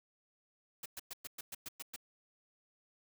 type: noise bursts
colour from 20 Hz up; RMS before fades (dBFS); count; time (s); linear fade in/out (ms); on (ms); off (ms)
white; -44; 9; 0.83-1.962; 5; 28; 110
effects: none